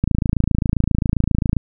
click train, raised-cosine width 5 ms, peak -4 dBFS, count 43, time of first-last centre 0.04-1.567 s, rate 27.5 Hz, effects none

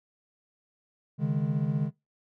triangle chord, C# suspended second, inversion none, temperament equal with one note detuned, 138.59 / 154.04 / 207.7 Hz, C#3 / D#3 / G#3, 0 / -17 / 0 cents, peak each -27 / -26 / -30 dBFS, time 1.18-1.91 s, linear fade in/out 50 ms, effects noise-tail reverb RT60 0.2 s tail -20 dB re dry

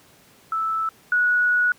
sine tone pair in turn, 1315 / 1463.6 Hz, E6 / F#6, -5 / -19 cents, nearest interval major second, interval 186 cents, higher second, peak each -21 / -16 dBFS, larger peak second, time 0.52-0.89 / 1.12-1.72 s, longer second, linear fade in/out 2 ms, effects pink hiss -53 dBFS RMS until 1.78 s + high-pass 100 Hz 12 dB/octave

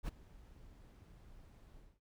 brown noise with ADSR envelope, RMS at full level -36 dBFS, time 0.03-2 s, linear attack 51 ms, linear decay 15 ms, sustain -22 dB, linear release 230 ms, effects none

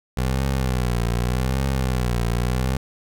20% pulse tone with vibrato, 62.6 Hz, B1, 24 cents sharp, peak -15 dBFS, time 0.17-2.77 s, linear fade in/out 5 ms, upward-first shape triangle, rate 0.84 Hz, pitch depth 140 cents each way, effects none

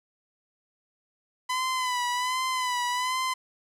sawtooth tone with vibrato, 1005 Hz, B5, 30 cents sharp, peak -22 dBFS, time 1.49-3.34 s, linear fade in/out 10 ms, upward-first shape sine, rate 1.3 Hz, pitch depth 52 cents each way, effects low-pass 10000 Hz 12 dB/octave + 10-bit

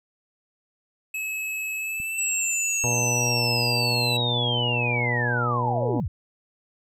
square tone with pitch glide, 2582 to 2672 Hz, E7 to E7, -37 to +23 cents, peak -28 dBFS, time 1.14-4.17 s, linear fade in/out 5 ms, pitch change +60 cents, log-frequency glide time 1.77-2.19 s
click, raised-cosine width 5 ms, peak -29 dBFS, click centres 2.001 s
sine linear sweep, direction down, 7860 to 52 Hz, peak -24 dBFS, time 2.18-6.08 s, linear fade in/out 5 ms
harmonic tone, 121 Hz, B2, 35 cents flat, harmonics 1 / 2 / 3 / 4 / 5 / 6 / 7 / 8, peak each -26 / -34 / -37 / -32 / -35 / -38 / -34 / -38 dBFS, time 2.84-6 s, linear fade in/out 0 ms
effects none

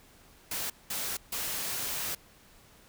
white noise bursts at uneven times, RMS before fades -34 dBFS, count 3, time 0.51-0.7 / 0.9-1.17 / 1.32-2.15 s, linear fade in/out 5 ms, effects pink hiss -58 dBFS RMS until 2.88 s

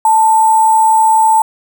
sine tone with sample-and-hold, 884 Hz, A5, 8 cents sharp, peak -6 dBFS, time 0.05-1.42 s, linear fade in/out 2 ms, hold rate 8820 Hz, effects none

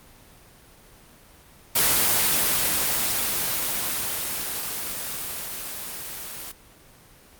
white noise with level ramp, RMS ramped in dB -19 to -36 dBFS, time 1.75-6.52 s, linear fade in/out 10 ms, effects pink hiss -51 dBFS RMS until 7.39 s + Opus 24 kbps

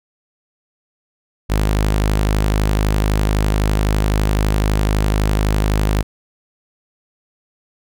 sawtooth tone, 51.91 Hz, G#1, in tune, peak -10 dBFS, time 1.49-6.03 s, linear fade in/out 20 ms, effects none

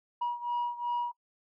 sine beating tone pair, 960 / 962.7 Hz, B5 / B5, -49 / -45 cents, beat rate 2.7 Hz, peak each -30 / -33 dBFS, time 0.21-1.12 s, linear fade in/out 10 ms, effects noise-tail reverb RT60 0.1 s tail -23 dB re dry + tanh soft clip ceiling -26 dBFS

